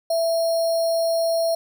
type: tone with sample-and-hold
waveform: sine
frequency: 663 Hz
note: E5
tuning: 10 cents sharp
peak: -18 dBFS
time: 0.1-1.55 s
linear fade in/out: 5 ms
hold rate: 4900 Hz
effects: none